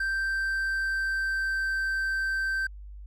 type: tone with pitch glide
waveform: triangle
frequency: 1567 to 1557.1 Hz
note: G6 to G6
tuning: -1 to -12 cents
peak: -24 dBFS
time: 0-2.67 s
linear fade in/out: 5 ms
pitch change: -11 cents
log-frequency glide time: 0.14-1.71 s
effects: added 50 Hz sine -40 dBFS peak until 3.06 s